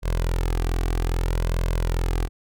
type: tone with flanger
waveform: sawtooth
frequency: 42.37 Hz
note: E1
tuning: 48 cents sharp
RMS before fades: -23 dBFS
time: 0.02-2.29 s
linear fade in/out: 50 ms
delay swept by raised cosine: 1.9 to 2.62 ms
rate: 0.63 Hz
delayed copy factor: +0.55
effects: none